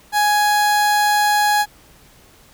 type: tone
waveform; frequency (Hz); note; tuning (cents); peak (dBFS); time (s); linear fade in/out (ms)
30% pulse; 833; G#5; +5; -11; 0.12-1.66; 50
effects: pink hiss -49 dBFS RMS until 2.53 s